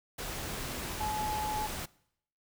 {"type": "tone in noise", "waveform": "sine", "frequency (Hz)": 852, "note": "G#5", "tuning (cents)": 44, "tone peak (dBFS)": -32, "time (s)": [1, 1.67], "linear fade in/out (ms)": 10, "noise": "pink", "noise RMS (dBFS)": -38, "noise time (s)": [0.18, 1.86], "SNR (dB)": 3, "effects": ["noise-tail reverb RT60 0.7 s tail -22 dB re dry"]}